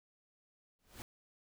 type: noise with exponential growth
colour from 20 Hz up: pink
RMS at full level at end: -44 dBFS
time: 0.79-1.02 s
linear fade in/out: 0 ms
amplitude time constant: 50 ms
effects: none